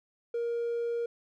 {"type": "tone", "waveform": "triangle", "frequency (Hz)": 470, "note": "A#4", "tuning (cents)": 14, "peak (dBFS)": -26, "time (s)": [0.34, 1.06], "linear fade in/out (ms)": 5, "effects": ["tanh soft clip ceiling -24 dBFS"]}